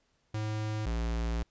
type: tone pair in turn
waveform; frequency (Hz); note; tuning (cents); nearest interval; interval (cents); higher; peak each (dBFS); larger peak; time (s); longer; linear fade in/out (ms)
square; 107.8 / 57.11; A2 / A#1; -35 / -35; major seventh; 1100; first; -32 / -30; second; 0.34-0.86 / 0.86-1.43; second; 5
effects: pink hiss -73 dBFS RMS until 1.5 s + resampled to 16000 Hz